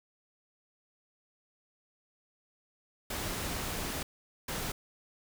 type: noise bursts at uneven times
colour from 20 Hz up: pink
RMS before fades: -36 dBFS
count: 2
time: 3.1-4.03 / 4.48-4.72 s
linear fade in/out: 5 ms
effects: none